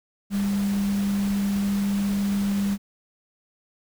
sine tone in noise, 200 Hz, G3, 35 cents sharp, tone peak -21 dBFS, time 0.3-2.78 s, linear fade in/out 50 ms, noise pink, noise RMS -37 dBFS, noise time 0.3-2.78 s, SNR +13 dB, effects none

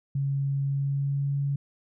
sine tone with pitch glide, 138.59 to 140.52 Hz, C#3 to C#3, 0 to +24 cents, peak -24 dBFS, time 0.15-1.56 s, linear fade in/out 5 ms, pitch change +24 cents, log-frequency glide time 0.62-1.38 s, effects none

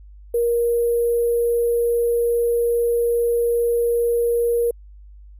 sine tone with sample-and-hold, 472.4 Hz, A#4, 23 cents sharp, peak -16 dBFS, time 0.34-4.71 s, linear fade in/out 5 ms, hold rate 11025 Hz, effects added 50 Hz sine -40 dBFS peak until 5.39 s

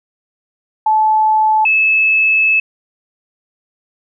sine tone pair in turn, 867 / 2604 Hz, A5 / E7, -26 / -22 cents, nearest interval octave + perfect fifth, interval 1904 cents, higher second, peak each -9 dBFS, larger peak neither, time 0.86-1.65 / 1.65-2.6 s, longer second, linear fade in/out 5 ms, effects none

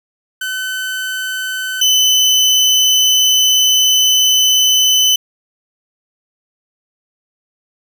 30% pulse tone pair in turn, 1520 / 3021 Hz, F#6 / F#7, +46 / +35 cents, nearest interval octave, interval 1189 cents, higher second, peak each -16 / -6 dBFS, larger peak second, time 0.41-1.81 / 1.81-5.16 s, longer second, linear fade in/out 5 ms, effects none

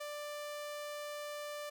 sawtooth tone, 590 Hz, D5, 8 cents sharp, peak -37 dBFS, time 0-1.7 s, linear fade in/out 10 ms, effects none

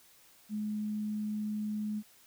sine tone, 211.6 Hz, G#3, 33 cents sharp, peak -32 dBFS, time 0.49-2.03 s, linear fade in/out 50 ms, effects white hiss -61 dBFS RMS until 2.26 s

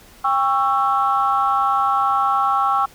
sine chord, C# diminished, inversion second, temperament just, 798.3 / 1108.7 / 1330.5 Hz, G5 / C#6 / E6, +31 / 0 / +16 cents, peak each -19 dBFS, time 0.24-2.86 s, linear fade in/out 10 ms, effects tanh soft clip ceiling -7 dBFS + pink hiss -47 dBFS RMS until 2.94 s

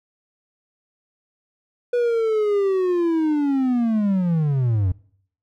triangle linear sweep, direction down, 490 to 87.31 Hz, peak -15 dBFS, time 1.93-4.92 s, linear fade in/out 5 ms, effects noise-tail reverb RT60 0.6 s tail -22 dB re dry

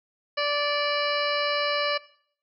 harmonic tone, 583 Hz, D5, 13 cents flat, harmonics 1 / 2 / 3 / 4 / 5 / 7 / 8 / 9, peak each -27 / -30 / -32 / -33 / -34 / -35 / -36 / -37 dBFS, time 0.37-1.98 s, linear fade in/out 10 ms, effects noise-tail reverb RT60 0.6 s tail -19 dB re dry

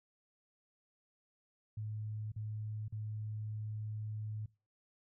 sine tone with dropouts, 107.4 Hz, A2, 41 cents flat, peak -38 dBFS, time 1.77-4.46 s, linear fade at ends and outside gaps 5 ms, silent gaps 2.319-2.361 / 2.882-2.923 s, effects noise-tail reverb RT60 0.3 s tail -22 dB re dry

